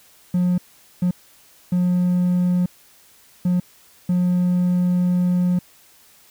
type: tone bursts at uneven times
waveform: triangle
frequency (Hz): 179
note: F3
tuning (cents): +43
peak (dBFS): -13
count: 5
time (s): 0.34-0.58 / 1.02-1.11 / 1.72-2.66 / 3.45-3.6 / 4.09-5.59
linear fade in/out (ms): 5
effects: tanh soft clip ceiling -9 dBFS + white hiss -52 dBFS RMS until 6.3 s